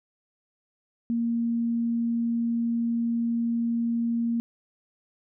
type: tone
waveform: sine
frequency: 233.1 Hz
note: A#3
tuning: in tune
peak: -23 dBFS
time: 1.1-4.4 s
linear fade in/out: 0 ms
effects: none